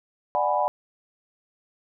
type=chord; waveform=sine; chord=G# half-diminished seventh; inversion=second; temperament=equal with one note detuned; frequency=594.2 / 740 / 830.6 / 987.8 Hz; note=D5 / F#5 / G#5 / B5; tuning=+20 / 0 / 0 / 0 cents; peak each=-26 dBFS; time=0.35-0.68 s; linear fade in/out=0 ms; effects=none